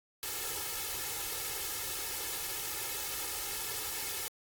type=noise with comb filter; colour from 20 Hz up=white; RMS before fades=-37 dBFS; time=0.23-4.28 s; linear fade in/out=0 ms; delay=2.3 ms; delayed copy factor=+0.95; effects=AAC 64 kbps